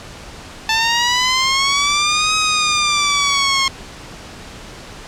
10% pulse linear two-way sweep, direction up then down, 880 to 1267 to 1073 Hz, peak -5 dBFS, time 0.69-3.68 s, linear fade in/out 2 ms, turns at 2.36 s, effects pink hiss -35 dBFS RMS until 5.07 s + low-pass 7000 Hz 12 dB/octave

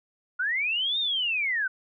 sine linear two-way sweep, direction up then down, 1396.9 to 3732 to 1470 Hz, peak -24 dBFS, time 0.39-1.68 s, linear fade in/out 10 ms, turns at 0.99 s, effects none

